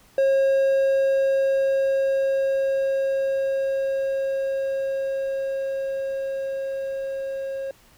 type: tone with level ramp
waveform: triangle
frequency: 541 Hz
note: C#5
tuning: 42 cents flat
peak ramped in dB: -14 to -25 dBFS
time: 0.18-7.71 s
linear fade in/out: 2 ms
effects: pink hiss -55 dBFS RMS until 7.97 s